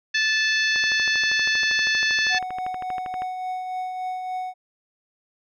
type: harmonic tone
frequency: 874 Hz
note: A5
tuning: 12 cents flat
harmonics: 2 / 3 / 4 / 5 / 6 / 7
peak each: -21 / -26 / -29 / -28 / -34 / -35 dBFS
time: 0.14-2.39 s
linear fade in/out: 10 ms
type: click train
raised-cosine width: 0.5 ms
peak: -20 dBFS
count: 32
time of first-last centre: 0.76-3.22 s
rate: 12.6 Hz
type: tone with tremolo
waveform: triangle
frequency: 740 Hz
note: F#5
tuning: in tune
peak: -23 dBFS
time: 2.29-4.54 s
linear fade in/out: 50 ms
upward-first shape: triangle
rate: 3.5 Hz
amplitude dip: 40%
effects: none